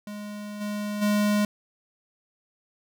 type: tone with level steps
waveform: square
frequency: 207.7 Hz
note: G#3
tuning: in tune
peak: -35 / -29 / -21 dBFS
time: 0.07-1.45 s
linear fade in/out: 2 ms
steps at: 0.6 / 1.01 s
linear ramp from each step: 20 ms
effects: none